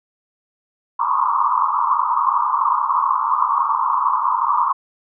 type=band-pass noise; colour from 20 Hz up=pink; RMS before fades=-18 dBFS; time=0.99-4.73 s; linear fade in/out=10 ms; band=930 to 1200 Hz; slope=96 dB/octave; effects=none